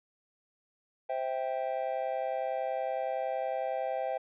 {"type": "chord", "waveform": "triangle", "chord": "C major", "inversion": "none", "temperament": "just", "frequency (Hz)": [523.3, 654.1, 784.9], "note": ["C5", "E5", "G5"], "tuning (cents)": [0, -14, 2], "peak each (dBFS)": -33, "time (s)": [1.09, 4.18], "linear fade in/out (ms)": 10, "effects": ["resampled to 8000 Hz"]}